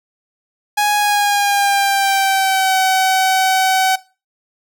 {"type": "tone with pitch glide", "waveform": "sawtooth", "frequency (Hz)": [830.6, 757.3], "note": ["G#5", "F#5"], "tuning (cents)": [0, 40], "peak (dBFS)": -9, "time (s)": [0.77, 3.96], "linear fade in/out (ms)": 10, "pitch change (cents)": -160, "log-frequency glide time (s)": [0.97, 2.78], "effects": ["noise-tail reverb RT60 0.3 s tail -18 dB re dry"]}